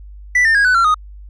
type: tone with pitch steps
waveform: triangle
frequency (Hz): 1975.5 / 1801.1 / 1642.1 / 1497.1 / 1365 / 1244.5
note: B6 / A6 / G#6 / F#6 / F6 / D#6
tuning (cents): 0 / +40 / -20 / +20 / -40 / 0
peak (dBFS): -8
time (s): 0.35-0.944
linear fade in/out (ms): 5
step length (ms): 99
effects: added 50 Hz sine -33 dBFS peak until 1.29 s + resampled to 22050 Hz